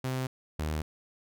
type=tone pair in turn; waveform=sawtooth; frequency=129.7 / 77.12 Hz; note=C3 / D#2; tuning=-15 / -15 cents; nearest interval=major sixth; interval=900 cents; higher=first; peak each=-26 dBFS; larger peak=neither; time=0.04-0.27 / 0.59-0.82 s; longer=neither; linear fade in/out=5 ms; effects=none